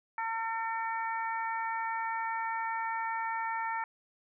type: harmonic tone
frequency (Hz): 452.5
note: A4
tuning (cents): +48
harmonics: 2 / 3 / 4 / 5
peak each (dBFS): -33 / -39 / -39 / -43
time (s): 0.18-3.84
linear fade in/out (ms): 2
effects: none